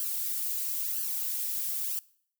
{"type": "noise with flanger", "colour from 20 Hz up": "violet", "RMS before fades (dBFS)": -32, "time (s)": [0, 1.99], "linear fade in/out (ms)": 0, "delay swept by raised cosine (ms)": [0.66, 3.56], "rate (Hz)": 1, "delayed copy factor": 1, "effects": ["noise-tail reverb RT60 0.6 s tail -22 dB re dry"]}